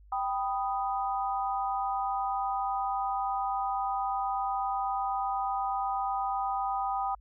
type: chord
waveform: sine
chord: G augmented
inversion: none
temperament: equal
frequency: 784 / 987.8 / 1244.5 Hz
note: G5 / B5 / D#6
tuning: 0 / 0 / 0 cents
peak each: -30 / -35 / -34 dBFS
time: 0.12-7.15 s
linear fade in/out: 5 ms
effects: added 50 Hz sine -52 dBFS peak until 7.2 s